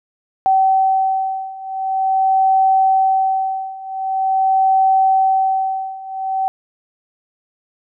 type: beating tone pair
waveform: sine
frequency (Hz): 766 / 766.45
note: G5 / G5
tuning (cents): -40 / -39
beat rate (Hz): 0.45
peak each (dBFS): -17 / -15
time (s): 0.46-6.48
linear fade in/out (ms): 0
effects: none